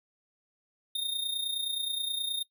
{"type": "tone with amplitude modulation", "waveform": "square", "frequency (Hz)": 3680, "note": "A#7", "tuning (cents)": -23, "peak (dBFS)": -28, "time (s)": [0.95, 2.43], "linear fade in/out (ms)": 5, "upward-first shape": "sine", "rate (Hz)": 29.5, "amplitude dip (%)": 65, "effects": ["noise-tail reverb RT60 0.1 s tail -19 dB re dry"]}